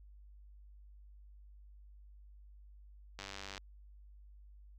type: click train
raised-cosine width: 0.2 ms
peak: -27 dBFS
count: 39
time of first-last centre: 3.19-3.579 s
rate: 97.8 Hz
effects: added 50 Hz sine -54 dBFS peak until 4.78 s